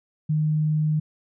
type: tone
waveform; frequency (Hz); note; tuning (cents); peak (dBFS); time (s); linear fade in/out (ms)
sine; 153.7; D#3; -21; -19; 0.29-1; 10
effects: none